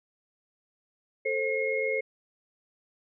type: tone cluster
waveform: sine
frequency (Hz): 440.4 / 528 / 2155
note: A4 / C5 / C#7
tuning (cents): +2 / +16 / -49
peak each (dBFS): -30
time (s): 1.25-2.01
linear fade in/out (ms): 10
effects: none